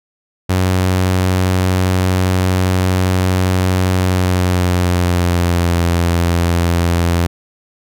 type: tone with pitch glide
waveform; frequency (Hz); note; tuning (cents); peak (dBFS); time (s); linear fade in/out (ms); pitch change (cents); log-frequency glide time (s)
sawtooth; 92.5 to 85.81; F#2 to F2; 0 to -30; -8; 0.49-7.27; 10; -130; 4-5.8
effects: none